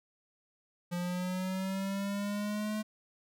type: linear sweep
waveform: square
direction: up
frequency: 174.61 to 215.4 Hz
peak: -33 dBFS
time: 0.91-2.83 s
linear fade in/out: 20 ms
effects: none